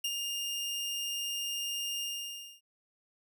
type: tone with ADSR envelope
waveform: sawtooth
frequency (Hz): 2818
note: F7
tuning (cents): +15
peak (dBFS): -26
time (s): 0.04-2.61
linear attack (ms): 6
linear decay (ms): 49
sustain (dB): -4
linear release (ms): 600
effects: none